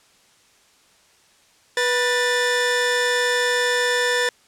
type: tone pair together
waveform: sawtooth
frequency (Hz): 489.8 / 1770.8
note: B4 / A6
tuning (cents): -14 / +11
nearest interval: octave + minor seventh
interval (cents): 2225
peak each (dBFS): -17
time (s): 1.77-4.29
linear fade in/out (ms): 2
effects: white hiss -56 dBFS RMS until 4.47 s + low-pass 8000 Hz 12 dB/octave